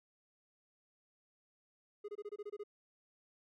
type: tone bursts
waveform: triangle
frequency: 414 Hz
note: G#4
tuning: 5 cents flat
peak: -39 dBFS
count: 9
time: 2.04-2.637 s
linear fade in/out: 10 ms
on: 45 ms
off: 24 ms
effects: none